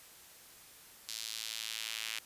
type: tone with high-pass filter sweep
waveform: square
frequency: 55.7 Hz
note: A1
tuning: 22 cents sharp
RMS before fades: -41 dBFS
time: 1.08-2.19 s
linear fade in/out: 5 ms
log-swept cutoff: 4400 to 2600 Hz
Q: 1.6
effects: white hiss -56 dBFS RMS until 2.25 s + resampled to 32000 Hz